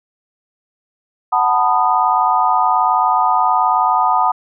sine chord, B dominant seventh, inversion second, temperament just, 740.8 / 889 / 987.8 / 1234.7 Hz, F#5 / A5 / B5 / D#6, +2 / +18 / 0 / -14 cents, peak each -17 dBFS, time 1.32-4.32 s, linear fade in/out 10 ms, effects none

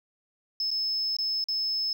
triangle tone with dropouts, 5220 Hz, E8, 18 cents flat, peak -23 dBFS, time 0.6-1.93 s, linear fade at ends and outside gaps 2 ms, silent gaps 0.706-0.713 / 1.167-1.186 / 1.441-1.485 s, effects tanh soft clip ceiling -23 dBFS

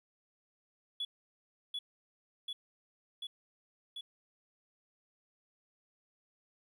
triangle tone with echo, 3398 Hz, G#7, 39 cents sharp, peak -31 dBFS, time 1-1.05 s, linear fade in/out 5 ms, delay 740 ms, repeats 4, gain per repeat -2 dB, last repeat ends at 4.01 s, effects tanh soft clip ceiling -31 dBFS + 12-bit

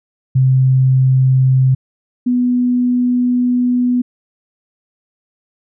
sine tone pair in turn, 130.81 / 246.9 Hz, C3 / B3, 0 / 0 cents, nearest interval major seventh, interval 1100 cents, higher second, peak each -8 / -11 dBFS, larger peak first, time 0.35-1.75 / 2.26-4.02 s, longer second, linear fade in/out 10 ms, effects none

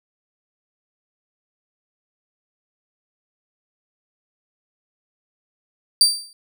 30% pulse tone with exponential decay, 4668 Hz, D8, 11 cents flat, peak -5 dBFS, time 6.01-6.33 s, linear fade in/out 1 ms, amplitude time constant 68 ms, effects none

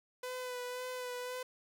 sawtooth tone with vibrato, 500 Hz, B4, 21 cents sharp, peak -35 dBFS, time 0.23-1.43 s, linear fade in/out 5 ms, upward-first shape sine, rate 1.9 Hz, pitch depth 23 cents each way, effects none

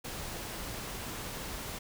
pink noise, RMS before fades -40 dBFS, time 0.04-1.79 s, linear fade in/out 10 ms, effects none

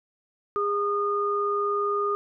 sine tone pair together, 408.5 / 1224 Hz, G#4 / D#6, -29 / -29 cents, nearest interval octave + perfect fifth, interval 1900 cents, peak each -26 / -25 dBFS, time 0.56-2.15 s, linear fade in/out 0 ms, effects none

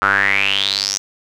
square tone with band-pass filter sweep, 49.46 Hz, G1, 16 cents sharp, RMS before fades -17 dBFS, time 0.02-0.98 s, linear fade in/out 0 ms, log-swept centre 1300 to 6100 Hz, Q 8.4, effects none

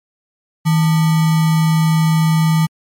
sine tone with sample-and-hold, 160 Hz, D#3, 49 cents sharp, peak -10 dBFS, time 0.65-2.67 s, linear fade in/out 20 ms, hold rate 1050 Hz, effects MP3 64 kbps

